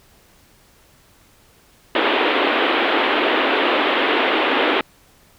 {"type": "band-pass noise", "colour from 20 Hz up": "pink", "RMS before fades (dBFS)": -18, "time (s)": [1.95, 4.81], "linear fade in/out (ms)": 2, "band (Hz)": [270, 3500], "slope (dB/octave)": 48, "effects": ["pink hiss -53 dBFS RMS until 5.38 s"]}